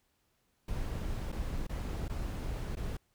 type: noise with dropouts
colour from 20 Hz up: brown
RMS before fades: -36 dBFS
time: 0.68-2.97 s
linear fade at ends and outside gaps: 5 ms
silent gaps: 1.319-1.324 / 1.669-1.693 / 2.082-2.095 / 2.754-2.769 s
effects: pink hiss -75 dBFS RMS until 3.14 s